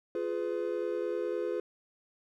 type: chord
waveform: triangle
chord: F diminished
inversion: none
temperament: just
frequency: 349.2 / 419.1 / 502.9 Hz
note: F4 / Ab4 / Cb5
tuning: 0 / +16 / +31 cents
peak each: -33 dBFS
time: 0.15-1.6 s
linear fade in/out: 2 ms
effects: none